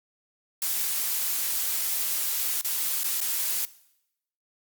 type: noise with dropouts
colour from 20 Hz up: blue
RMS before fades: -27 dBFS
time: 0.62-3.65 s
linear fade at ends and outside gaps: 1 ms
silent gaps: 2.612-2.647 / 3.033-3.043 / 3.204-3.213 s
effects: noise-tail reverb RT60 0.8 s tail -19 dB re dry + Opus 48 kbps